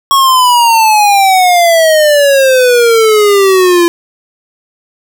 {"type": "exponential sweep", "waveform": "square", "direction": "down", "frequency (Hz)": [1108.7, 340], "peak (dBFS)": -5, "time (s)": [0.11, 3.88], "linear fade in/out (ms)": 0, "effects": []}